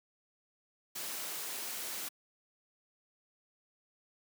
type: noise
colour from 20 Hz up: white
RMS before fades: -40 dBFS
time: 0.95-2.09 s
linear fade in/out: 10 ms
effects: high-pass 200 Hz 12 dB/octave